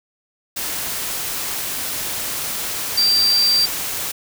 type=tone in noise; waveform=sine; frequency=4699 Hz; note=D8; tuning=in tune; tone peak=-13 dBFS; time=2.97-3.66 s; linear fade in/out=10 ms; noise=white; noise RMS=-25 dBFS; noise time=0.56-4.12 s; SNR=+9 dB; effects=none